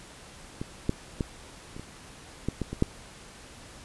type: clicks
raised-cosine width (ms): 3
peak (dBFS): -20 / -11 / -14 / -28 / -26 / -14 / -16 / -20 / -8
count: 9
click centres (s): 0.615 / 0.894 / 1.208 / 1.765 / 1.796 / 2.486 / 2.617 / 2.73 / 2.824
effects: pink hiss -48 dBFS RMS until 3.84 s + resampled to 24000 Hz